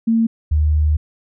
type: tone pair in turn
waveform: sine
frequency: 227 / 76.06 Hz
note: A#3 / D#2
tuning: -46 / -39 cents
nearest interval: octave + perfect fifth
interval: 1893 cents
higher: first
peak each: -12 dBFS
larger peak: neither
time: 0.07-0.27 / 0.51-0.97 s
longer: second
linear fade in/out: 10 ms
effects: none